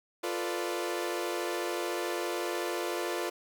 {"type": "chord", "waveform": "sawtooth", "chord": "B half-diminished seventh", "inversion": "second", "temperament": "equal", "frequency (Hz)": [349.2, 440, 493.9, 587.3], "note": ["F4", "A4", "B4", "D5"], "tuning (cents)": [0, 0, 0, 0], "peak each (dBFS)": [-30, -35, -34, -35], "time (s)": [0.23, 3.3], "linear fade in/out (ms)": 10, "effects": []}